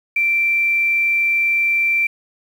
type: tone with quantisation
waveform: sine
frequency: 2349 Hz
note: D7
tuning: in tune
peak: -14 dBFS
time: 0.16-2.07 s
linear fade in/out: 5 ms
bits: 7
effects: none